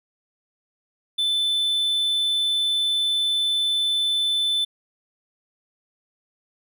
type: tone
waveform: triangle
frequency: 3520 Hz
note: A7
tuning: in tune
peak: -18 dBFS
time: 1.18-4.65 s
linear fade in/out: 10 ms
effects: none